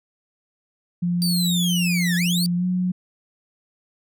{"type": "tone with pitch glide", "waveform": "sine", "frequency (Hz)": [175, 181.8], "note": ["F3", "F#3"], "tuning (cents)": [4, -30], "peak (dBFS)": -19, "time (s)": [1.02, 2.92], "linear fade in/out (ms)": 10, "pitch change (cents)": 66, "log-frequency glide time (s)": [2.56, 2.65]}
{"type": "linear two-way sweep", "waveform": "sawtooth", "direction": "down then up", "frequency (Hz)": [4699, 1661.2, 4699], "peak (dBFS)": -20, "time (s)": [1.22, 2.46], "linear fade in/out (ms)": 0, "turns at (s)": 2.16}
{"effects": []}